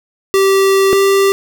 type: tone pair in turn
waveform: square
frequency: 388.8 / 392.6 Hz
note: G4 / G4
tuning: -14 / +3 cents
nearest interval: unison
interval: 17 cents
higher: second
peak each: -9 dBFS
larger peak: neither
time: 0.34-0.93 / 0.93-1.32 s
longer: first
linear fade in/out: 0 ms
effects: none